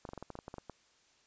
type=clicks; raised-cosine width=1 ms; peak=-29 dBFS; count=12; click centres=0.052 / 0.09 / 0.134 / 0.177 / 0.226 / 0.303 / 0.354 / 0.389 / 0.481 / 0.541 / 0.583 / 0.697 s; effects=white hiss -68 dBFS RMS until 1.26 s + resampled to 16000 Hz